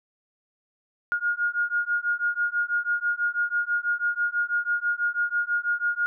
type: beating tone pair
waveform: sine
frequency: 1424 / 1430.1 Hz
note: F6 / F6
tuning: +33 / +41 cents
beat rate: 6.1 Hz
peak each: -26 dBFS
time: 1.12-6.06 s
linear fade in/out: 0 ms
effects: none